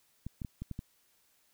clicks, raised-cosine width 5 ms, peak -26 dBFS, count 6, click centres 0.266 / 0.418 / 0.448 / 0.62 / 0.713 / 0.791 s, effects white hiss -70 dBFS RMS until 1.53 s

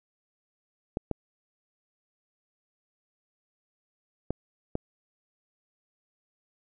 clicks, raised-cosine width 2 ms, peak -15 dBFS, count 4, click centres 0.971 / 1.113 / 4.306 / 4.754 s, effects none

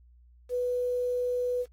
sine tone with quantisation, 493.9 Hz, B4, in tune, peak -26 dBFS, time 0.49-1.66 s, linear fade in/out 50 ms, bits 9, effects added 60 Hz sine -54 dBFS peak until 1.72 s + AAC 48 kbps

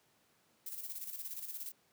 violet noise with tremolo, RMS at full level -42 dBFS, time 0.66-1.72 s, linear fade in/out 5 ms, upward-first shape square, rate 17 Hz, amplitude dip 55%, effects pink hiss -71 dBFS RMS until 1.92 s + high-pass 150 Hz 12 dB/octave

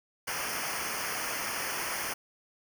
pink noise with comb filter, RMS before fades -34 dBFS, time 0.27-2.14 s, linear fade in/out 10 ms, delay 0.26 ms, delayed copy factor -0.95, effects none

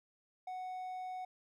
triangle tone, 740 Hz, F#5, in tune, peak -38 dBFS, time 0.47-1.25 s, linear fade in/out 5 ms, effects none

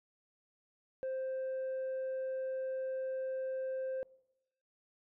sine tone, 524 Hz, C5, 2 cents sharp, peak -32 dBFS, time 1.03-4.03 s, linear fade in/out 0 ms, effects noise-tail reverb RT60 0.9 s tail -25 dB re dry + tanh soft clip ceiling -34 dBFS

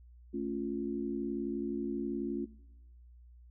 sine chord, A augmented, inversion none, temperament equal with one note detuned, 218.4 / 277.2 / 349.2 Hz, A3 / C#4 / E#4, -13 / 0 / 0 cents, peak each -38 / -37 / -37 dBFS, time 0.33-2.46 s, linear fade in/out 20 ms, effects noise-tail reverb RT60 0.9 s tail -21 dB re dry + added 60 Hz sine -53 dBFS peak until 3.5 s

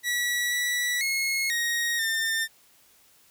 sawtooth tone with pitch steps, 1939 / 1951 / 2168 / 1877 / 1802 Hz, B6 / B6 / C#7 / A#6 / A6, -32 / -22 / -39 / +11 / +41 cents, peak -21 dBFS, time 0.03-2.48 s, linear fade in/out 50 ms, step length 490 ms, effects white hiss -59 dBFS RMS until 3.3 s

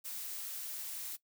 blue noise, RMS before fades -42 dBFS, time 0.04-1.17 s, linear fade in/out 20 ms, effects noise-tail reverb RT60 0.1 s tail -19 dB re dry

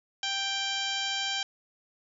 harmonic tone, 786 Hz, G5, 4 cents sharp, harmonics 1 / 2 / 3 / 4 / 5 / 6 / 7 / 8 / 9, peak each -38 / -37 / -38 / -32 / -38 / -40 / -40 / -45 / -43 dBFS, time 0.23-1.43 s, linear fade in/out 2 ms, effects none

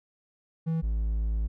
triangle tone pair in turn, 162.6 / 54.26 Hz, E3 / A1, -23 / -23 cents, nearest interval octave + perfect fifth, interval 1900 cents, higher first, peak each -23 dBFS, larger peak neither, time 0.66-0.82 / 0.82-1.48 s, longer second, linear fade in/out 20 ms, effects none

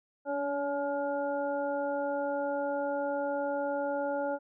harmonic tone with a mistuned harmonic, 283.1 Hz, C#4, 37 cents sharp, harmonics 1 / 2 / 3 / 5, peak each -37 / -31 / -36 / -41 dBFS, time 0.25-4.39 s, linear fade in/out 50 ms, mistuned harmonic 1, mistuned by +21 cents, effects none

